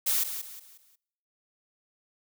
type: noise with echo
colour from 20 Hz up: blue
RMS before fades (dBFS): -26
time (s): 0.06-0.24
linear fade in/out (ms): 10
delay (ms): 180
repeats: 4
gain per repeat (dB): -9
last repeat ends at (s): 0.96
effects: noise-tail reverb RT60 0.9 s tail -26 dB re dry